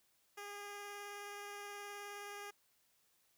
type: tone with vibrato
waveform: 10% pulse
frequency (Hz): 407.8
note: G#4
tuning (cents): -32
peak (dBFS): -38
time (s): 0.37-2.51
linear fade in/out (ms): 10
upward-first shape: sine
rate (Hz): 19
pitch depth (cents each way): 10
effects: white hiss -75 dBFS RMS until 3.37 s